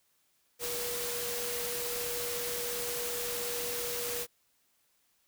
sine tone in noise, 481.7 Hz, B4, 43 cents flat, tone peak -38 dBFS, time 0.59-4.27 s, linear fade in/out 50 ms, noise white, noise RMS -36 dBFS, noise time 0.59-4.27 s, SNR -5 dB, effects white hiss -72 dBFS RMS until 5.27 s

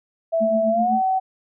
sine tone with pitch glide, 659.3 to 757.3 Hz, E5 to F#5, 0 to +40 cents, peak -17 dBFS, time 0.32-1.2 s, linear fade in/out 20 ms, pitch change +240 cents, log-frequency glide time 0.69-0.95 s
sine tone with tremolo, 221.9 Hz, A3, 15 cents sharp, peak -19 dBFS, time 0.4-1.02 s, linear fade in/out 20 ms, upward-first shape triangle, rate 7.9 Hz, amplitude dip 90%
effects none

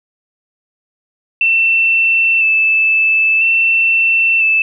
sine tone with vibrato, 2657 Hz, E7, 13 cents sharp, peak -9 dBFS, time 1.41-4.62 s, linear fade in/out 2 ms, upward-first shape square, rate 0.5 Hz, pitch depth 18 cents each way, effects none

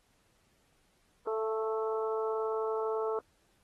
harmonic tone with a mistuned harmonic, 220 Hz, A3, in tune, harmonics 2 / 3 / 4 / 5 / 6, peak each -31 / -41 / -40 / -42 / -41 dBFS, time 1.27-3.19 s, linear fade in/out 2 ms, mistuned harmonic 3, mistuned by +18 cents, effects pink hiss -71 dBFS RMS until 3.63 s + AAC 32 kbps

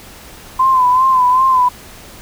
sine tone with vibrato, 1024 Hz, C6, 38 cents flat, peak -8 dBFS, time 0.59-1.69 s, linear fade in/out 10 ms, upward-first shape sine, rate 2.6 Hz, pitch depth 59 cents each way, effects pink hiss -37 dBFS RMS until 2.21 s

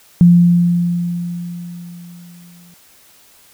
sine tone with exponential decay, 173.8 Hz, F3, 8 cents flat, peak -3 dBFS, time 0.21-2.74 s, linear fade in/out 0 ms, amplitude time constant 550 ms, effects white hiss -48 dBFS RMS until 3.53 s

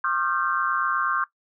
sine tone cluster, 1076 / 1204 / 1375 / 1556 Hz, C6 / D6 / F6 / G6, +48 / +43 / -27 / -13 cents, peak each -27 dBFS, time 0.04-1.24 s, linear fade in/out 2 ms, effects noise-tail reverb RT60 0.1 s tail -18 dB re dry

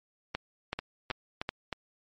two click trains, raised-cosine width 0.3 ms, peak -17 / -15 dBFS, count 4 / 4, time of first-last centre 0.79-1.728 / 0.35-1.491 s, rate 3.2 / 2.63 Hz, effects MP3 48 kbps

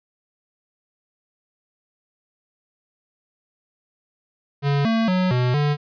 square tone with pitch steps, 141.9 / 225.6 / 184 / 124.6 / 146.7 Hz, C#3 / A3 / F#3 / B2 / D3, +41 / +44 / -9 / +16 / -2 cents, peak -18 dBFS, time 4.62-5.77 s, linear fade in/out 50 ms, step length 230 ms, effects resampled to 11025 Hz

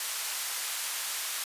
white band-pass noise, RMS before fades -34 dBFS, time 0-1.44 s, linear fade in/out 2 ms, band 920 to 13000 Hz, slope 12 dB/octave, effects resampled to 32000 Hz

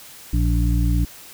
harmonic tone, 58.27 Hz, A#1, in tune, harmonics 1 / 2 / 3 / 5, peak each -17 / -23 / -26 / -27 dBFS, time 0.33-1.05 s, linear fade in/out 5 ms, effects white hiss -42 dBFS RMS until 1.33 s

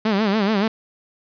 sawtooth tone with vibrato, 207.7 Hz, G#3, in tune, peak -13 dBFS, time 0.05-0.68 s, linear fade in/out 5 ms, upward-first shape sine, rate 7 Hz, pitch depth 130 cents each way, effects resampled to 11025 Hz + 7-bit

